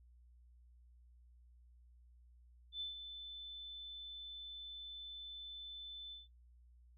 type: tone with ADSR envelope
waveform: sine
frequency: 3520 Hz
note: A7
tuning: in tune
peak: -38 dBFS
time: 2.72-6.28 s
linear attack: 85 ms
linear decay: 140 ms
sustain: -8 dB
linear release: 160 ms
effects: noise-tail reverb RT60 0.1 s tail -19 dB re dry + added 60 Hz sine -61 dBFS peak until 6.97 s